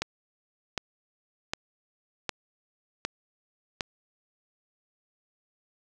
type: click train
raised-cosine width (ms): 0.2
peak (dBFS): -11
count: 6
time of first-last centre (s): 0.02-3.808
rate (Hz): 1.32
effects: none